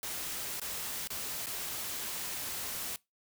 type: noise with dropouts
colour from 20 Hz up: white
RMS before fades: -38 dBFS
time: 0.03-2.96 s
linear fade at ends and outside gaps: 1 ms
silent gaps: 0.598-0.616 / 1.074-1.103 / 1.46-1.468 s
effects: noise-tail reverb RT60 0.2 s tail -22 dB re dry